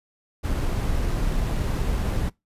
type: noise with sample-and-hold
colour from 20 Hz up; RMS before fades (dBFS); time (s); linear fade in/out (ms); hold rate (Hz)
brown; -24; 0.43-2.3; 20; 11025
effects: noise-tail reverb RT60 0.2 s tail -23 dB re dry + resampled to 32000 Hz